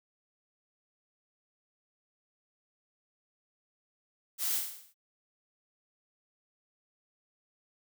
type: noise with echo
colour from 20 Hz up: blue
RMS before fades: -32 dBFS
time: 4.38-4.62 s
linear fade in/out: 50 ms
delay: 54 ms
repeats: 6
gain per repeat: -5 dB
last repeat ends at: 4.944 s
effects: none